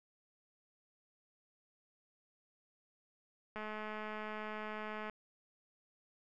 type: click train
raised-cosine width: 0.5 ms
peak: -29 dBFS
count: 330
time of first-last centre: 3.56-5.097 s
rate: 214 Hz
effects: none